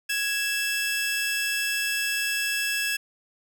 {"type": "tone pair together", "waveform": "sawtooth", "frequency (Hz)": [1663, 2647], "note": ["G#6", "E7"], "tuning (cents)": [2, 7], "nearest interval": "minor sixth", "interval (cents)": 805, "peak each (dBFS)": -24, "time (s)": [0.09, 2.97], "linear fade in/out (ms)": 10, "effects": []}